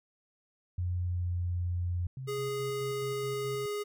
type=tone with pitch glide; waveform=sine; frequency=89.2 to 88.23 Hz; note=F2 to F2; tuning=+37 to +18 cents; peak=-29 dBFS; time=0.78-2.07 s; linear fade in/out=5 ms; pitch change=-19 cents; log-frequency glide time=0.95-1.34 s
type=tone with tremolo; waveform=sine; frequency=131.3 Hz; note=C3; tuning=6 cents sharp; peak=-37 dBFS; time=2.17-3.66 s; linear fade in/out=2 ms; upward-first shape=square; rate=4.7 Hz; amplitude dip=35%
type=tone; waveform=square; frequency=414.3 Hz; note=G#4; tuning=4 cents flat; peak=-33 dBFS; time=2.27-3.84 s; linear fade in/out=20 ms
effects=none